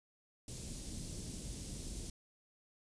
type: band-stop noise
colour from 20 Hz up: pink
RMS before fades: -44 dBFS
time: 0.48-2.1 s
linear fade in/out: 2 ms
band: 290 to 5700 Hz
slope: 12 dB/octave
effects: resampled to 22050 Hz